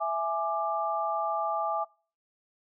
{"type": "tone cluster", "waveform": "sine", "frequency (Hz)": [662, 835, 1183], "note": ["E5", "G#5", "D6"], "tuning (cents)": [7, 9, 12], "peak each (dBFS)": -31, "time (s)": [0, 1.85], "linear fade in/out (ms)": 20, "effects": ["noise-tail reverb RT60 0.4 s tail -24 dB re dry"]}